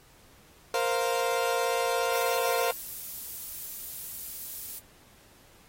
30% pulse chord, Bb suspended second, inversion none, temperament equal, 466.2 / 523.3 / 698.5 Hz, Bb4 / C5 / F5, 0 / 0 / 0 cents, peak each -27 / -27 / -28 dBFS, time 0.74-2.71 s, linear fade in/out 2 ms
violet noise, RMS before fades -37 dBFS, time 2.12-4.8 s, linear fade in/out 20 ms
effects pink hiss -58 dBFS RMS until 5.68 s + AAC 48 kbps

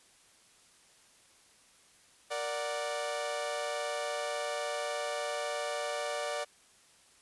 sawtooth chord, Bb augmented, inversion none, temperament equal, 466.2 / 587.3 / 740 Hz, Bb4 / D5 / F#5, 0 / 0 / 0 cents, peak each -37 / -31 / -36 dBFS, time 2.3-6.45 s, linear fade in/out 20 ms, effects white hiss -62 dBFS RMS until 7.21 s + resampled to 24000 Hz

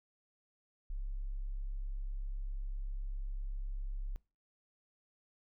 sine tone, 33.86 Hz, C#1, 40 cents flat, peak -36 dBFS, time 0.9-4.16 s, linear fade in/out 0 ms, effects noise-tail reverb RT60 0.3 s tail -22 dB re dry

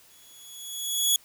15% pulse tone with exponential growth, 3371 Hz, G#7, 25 cents sharp, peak -11 dBFS, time 0.1-1.16 s, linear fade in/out 2 ms, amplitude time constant 230 ms, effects white hiss -56 dBFS RMS until 1.24 s

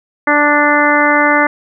harmonic tone, 293.7 Hz, D4, in tune, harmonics 1 / 2 / 3 / 4 / 5 / 6 / 7, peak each -16 / -16 / -16 / -16 / -16 / -16 / -16 dBFS, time 0.27-1.47 s, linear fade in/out 5 ms, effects none

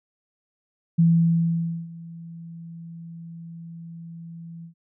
sine tone with ADSR envelope, 166.9 Hz, E3, 22 cents sharp, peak -13 dBFS, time 0.98-4.74 s, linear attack 14 ms, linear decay 880 ms, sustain -23 dB, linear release 100 ms, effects none

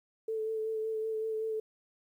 sine tone with vibrato, 440 Hz, A4, in tune, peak -31 dBFS, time 0.28-1.6 s, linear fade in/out 5 ms, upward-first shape sine, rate 5.3 Hz, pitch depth 19 cents each way, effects 11-bit

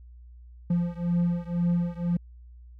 triangle beating tone pair, 172.6 / 174.6 Hz, F3 / F3, -20 / 0 cents, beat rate 2 Hz, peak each -24 / -25 dBFS, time 0.7-2.17 s, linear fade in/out 5 ms, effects added 60 Hz sine -45 dBFS peak until 2.79 s

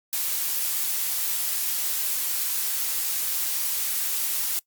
blue noise, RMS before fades -26 dBFS, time 0.13-4.59 s, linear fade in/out 0 ms, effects noise-tail reverb RT60 0.1 s tail -22 dB re dry + Opus 48 kbps

